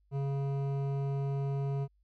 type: tone with hard clipping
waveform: sine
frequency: 138.59 Hz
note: C#3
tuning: in tune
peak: -32 dBFS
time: 0.11-1.88 s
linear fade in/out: 50 ms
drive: 12 dB
effects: added 50 Hz sine -66 dBFS peak until 2.03 s